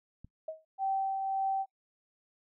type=click; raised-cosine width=5 ms; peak=-36 dBFS; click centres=0.246 s
type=tone with exponential decay; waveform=sine; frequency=634 Hz; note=D#5; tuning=32 cents sharp; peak=-32 dBFS; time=0.48-0.65 s; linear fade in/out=5 ms; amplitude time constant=36 ms
type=tone with tremolo; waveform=sine; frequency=775 Hz; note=G5; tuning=20 cents flat; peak=-27 dBFS; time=0.78-1.66 s; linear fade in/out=50 ms; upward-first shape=triangle; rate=1.8 Hz; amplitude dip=40%
effects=noise-tail reverb RT60 0.1 s tail -23 dB re dry